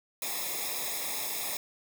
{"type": "noise with comb filter", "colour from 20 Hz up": "white", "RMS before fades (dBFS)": -34, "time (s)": [0.22, 1.57], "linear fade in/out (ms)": 2, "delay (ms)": 0.67, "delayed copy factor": -1, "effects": []}